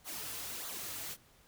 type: noise with flanger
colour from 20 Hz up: white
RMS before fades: -42 dBFS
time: 0.04-1.17 s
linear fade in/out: 50 ms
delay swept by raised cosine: 0.36 to 5.46 ms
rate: 1.6 Hz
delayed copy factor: -0.7
effects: pink hiss -64 dBFS RMS until 1.47 s